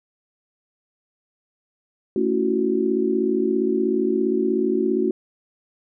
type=chord; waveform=sine; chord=F# minor seventh; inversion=first; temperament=just; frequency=222 / 277.5 / 333 / 370 Hz; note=A3 / C#4 / E4 / F#4; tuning=+16 / +2 / +18 / 0 cents; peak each=-25 / -25 / -25 / -21 dBFS; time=2.16-5.11 s; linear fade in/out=2 ms; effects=none

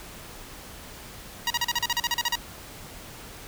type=tone bursts; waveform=10% pulse; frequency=952 Hz; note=A#5; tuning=36 cents sharp; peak=-14 dBFS; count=13; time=1.47-2.355 s; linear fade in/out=2 ms; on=33 ms; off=38 ms; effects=pink hiss -43 dBFS RMS until 3.47 s

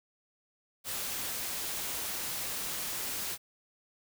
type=noise; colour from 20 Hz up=white; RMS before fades=-36 dBFS; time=0.84-3.38 s; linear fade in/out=50 ms; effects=none

